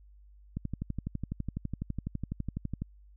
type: click train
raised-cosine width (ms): 5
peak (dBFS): -21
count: 28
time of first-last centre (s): 0.57-2.82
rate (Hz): 12
effects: added 50 Hz sine -53 dBFS peak until 3.16 s